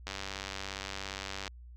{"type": "click train", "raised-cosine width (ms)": 0.2, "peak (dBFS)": -20, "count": 138, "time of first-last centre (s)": [0.07, 1.478], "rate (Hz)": 97.3, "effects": ["added 60 Hz sine -47 dBFS peak until 1.76 s"]}